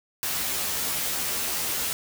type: noise with comb filter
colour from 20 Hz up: white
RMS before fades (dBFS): -28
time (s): 0.23-1.93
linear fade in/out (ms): 0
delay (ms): 13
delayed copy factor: +0.95
effects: none